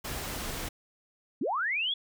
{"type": "noise", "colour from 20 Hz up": "pink", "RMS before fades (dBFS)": -36, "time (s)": [0.04, 0.69], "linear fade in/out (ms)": 10}
{"type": "linear sweep", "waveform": "sine", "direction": "up", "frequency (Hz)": [193.5, 3456], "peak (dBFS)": -27, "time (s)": [1.41, 1.94], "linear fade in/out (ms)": 5}
{"effects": []}